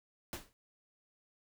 pink noise with exponential decay, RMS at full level -38 dBFS, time 0.33-0.53 s, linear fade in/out 0 ms, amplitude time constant 43 ms, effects none

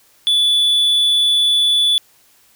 triangle tone, 3456 Hz, A7, 32 cents flat, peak -10 dBFS, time 0.27-1.98 s, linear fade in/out 0 ms, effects white hiss -53 dBFS RMS until 2.55 s

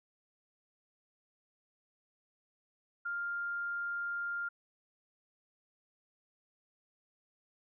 sine tone, 1400 Hz, F6, 4 cents sharp, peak -34 dBFS, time 3.05-4.49 s, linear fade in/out 10 ms, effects none

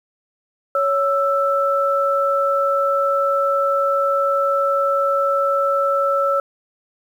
sine tone pair together, 557 / 1324.8 Hz, C#5 / E6, +8 / +8 cents, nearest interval octave + minor third, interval 1500 cents, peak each -18 dBFS, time 0.75-6.4 s, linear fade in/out 2 ms, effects 8-bit

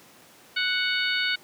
harmonic tone, 740 Hz, F#5, in tune, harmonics 2 / 3 / 4 / 5 / 6, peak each -27 / -29 / -30 / -31 / -32 dBFS, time 0.56-1.36 s, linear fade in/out 10 ms, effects pink hiss -52 dBFS RMS until 1.43 s + high-pass 200 Hz 12 dB/octave

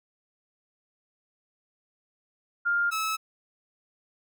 sine / sawtooth tone pair in turn, 1403 / 1299 Hz, F6 / E6, +8 / -26 cents, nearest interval minor second, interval 134 cents, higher first, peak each -22 / -23 dBFS, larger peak first, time 2.65-2.91 / 2.91-3.17 s, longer neither, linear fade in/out 20 ms, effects none

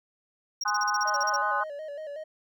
triangle tone bursts, 5600 Hz, F8, 4 cents sharp, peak -27 dBFS, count 12, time 0.61-1.364 s, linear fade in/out 5 ms, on 28 ms, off 38 ms
sine chord, Ab dominant seventh, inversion none, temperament equal with one note detuned, 830.6 / 1046.5 / 1244.5 / 1489.4 Hz, Ab5 / C6 / Eb6 / Gb6, 0 / 0 / 0 / +11 cents, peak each -30 dBFS, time 0.65-1.64 s, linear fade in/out 10 ms
triangle tone with vibrato, 598 Hz, D5, 31 cents sharp, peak -33 dBFS, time 1.05-2.24 s, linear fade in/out 10 ms, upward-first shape square, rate 5.4 Hz, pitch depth 74 cents each way
effects none

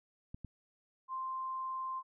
clicks, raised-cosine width 5 ms, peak -32 dBFS, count 2, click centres 0.345 / 0.447 s
sine tone, 1046.5 Hz, C6, in tune, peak -36 dBFS, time 1.08-2.03 s, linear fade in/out 50 ms
effects none

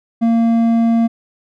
sine tone with hard clipping, 230 Hz, A#3, 23 cents flat, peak -12 dBFS, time 0.21-1.08 s, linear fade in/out 20 ms, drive 6 dB, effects none

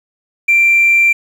triangle tone, 2359 Hz, D7, 7 cents sharp, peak -4 dBFS, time 0.48-1.13 s, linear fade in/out 10 ms, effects tanh soft clip ceiling -4 dBFS + 7-bit

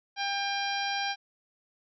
harmonic tone, 798 Hz, G5, 31 cents sharp, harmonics 1 / 2 / 3 / 4 / 5 / 6 / 7, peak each -32 / -35 / -37 / -38 / -39 / -40 / -40 dBFS, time 0.16-1.16 s, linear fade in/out 50 ms, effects none

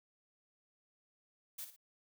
blue noise with echo, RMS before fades -44 dBFS, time 1.58-1.65 s, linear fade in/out 10 ms, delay 57 ms, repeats 2, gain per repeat -9 dB, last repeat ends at 1.764 s, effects none

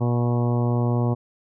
harmonic tone with a mistuned harmonic, 120.3 Hz, B2, 45 cents flat, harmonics 1 / 2 / 3 / 4 / 5 / 6 / 7 / 8 / 9, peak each -20 / -26 / -30 / -32 / -34 / -36 / -37 / -38 / -39 dBFS, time 0-1.15 s, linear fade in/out 20 ms, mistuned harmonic 9, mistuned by +25 cents, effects none

